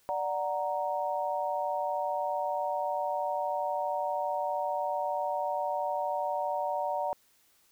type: chord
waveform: sine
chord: D augmented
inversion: none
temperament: equal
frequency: 587.3 / 740 / 932.3 Hz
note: D5 / F#5 / A#5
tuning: 0 / 0 / 0 cents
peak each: -33 dBFS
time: 0.09-7.13 s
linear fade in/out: 0 ms
effects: white hiss -66 dBFS RMS until 7.71 s